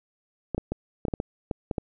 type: clicks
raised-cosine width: 2 ms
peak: -14 dBFS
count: 10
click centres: 0.547 / 0.58 / 0.72 / 1.052 / 1.083 / 1.138 / 1.201 / 1.512 / 1.712 / 1.782 s
effects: none